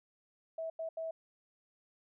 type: tone bursts at uneven times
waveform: sine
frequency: 650 Hz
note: E5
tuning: 24 cents flat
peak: -36 dBFS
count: 3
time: 0.58-0.7 / 0.79-0.89 / 0.97-1.11 s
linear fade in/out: 5 ms
effects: none